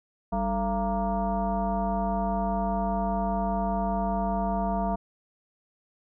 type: tone with frequency modulation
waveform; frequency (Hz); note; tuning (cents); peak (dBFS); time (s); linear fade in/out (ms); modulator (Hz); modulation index
sine; 440; A4; 0; -24; 0.32-4.96; 10; 245; 2.1
effects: none